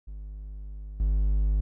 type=tone with level steps; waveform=triangle; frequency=50.8 Hz; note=G#1; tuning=38 cents flat; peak=-34 / -19 dBFS; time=0.07-1.61 s; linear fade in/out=10 ms; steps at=1 s; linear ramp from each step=2 ms; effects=none